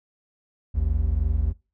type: tone pair together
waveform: triangle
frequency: 54.91 / 77.8 Hz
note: A1 / D#2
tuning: -3 / 0 cents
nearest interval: tritone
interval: 603 cents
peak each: -21 dBFS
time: 0.74-1.53 s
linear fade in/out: 20 ms
effects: noise-tail reverb RT60 0.3 s tail -23 dB re dry